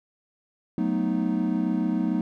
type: chord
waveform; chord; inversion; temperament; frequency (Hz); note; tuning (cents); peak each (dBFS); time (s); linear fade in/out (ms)
triangle; B dominant seventh; second; equal; 185 / 220 / 246.9 / 311.1; F#3 / A3 / B3 / D#4; 0 / 0 / 0 / 0; -26; 0.78-2.21; 2
effects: none